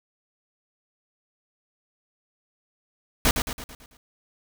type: noise with echo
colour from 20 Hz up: pink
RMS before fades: -19 dBFS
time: 3.25-3.31 s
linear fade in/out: 2 ms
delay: 110 ms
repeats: 6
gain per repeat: -6 dB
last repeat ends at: 3.97 s
effects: none